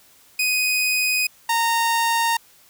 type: tone pair in turn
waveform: sawtooth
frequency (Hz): 2498 / 923.1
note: D#7 / A#5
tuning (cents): +6 / -17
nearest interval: octave + perfect fourth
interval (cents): 1723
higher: first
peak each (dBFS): -15 / -14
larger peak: second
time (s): 0.39-1.27 / 1.49-2.37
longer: neither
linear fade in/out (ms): 5
effects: white hiss -53 dBFS RMS until 2.69 s